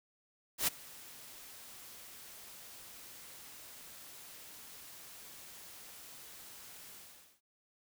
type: noise with ADSR envelope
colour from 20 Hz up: white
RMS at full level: -29 dBFS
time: 0.58-7.41 s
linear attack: 94 ms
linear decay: 17 ms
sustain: -23 dB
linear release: 470 ms
effects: none